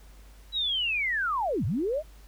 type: linear two-way sweep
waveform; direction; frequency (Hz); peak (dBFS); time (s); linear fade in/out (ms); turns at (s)
sine; down then up; 3951 to 83.1 to 656; -25; 0.52-2.03; 50; 1.65
effects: added 50 Hz sine -48 dBFS peak until 2.27 s + pink hiss -58 dBFS RMS until 2.27 s